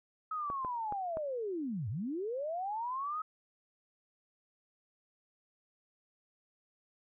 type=linear two-way sweep; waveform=sine; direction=down then up; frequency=1286 to 92.5 to 1286 Hz; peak=-34 dBFS; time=0.31-3.22 s; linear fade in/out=5 ms; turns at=1.89 s
type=clicks; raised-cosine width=1 ms; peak=-27 dBFS; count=4; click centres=0.501 / 0.648 / 0.924 / 1.171 s
effects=none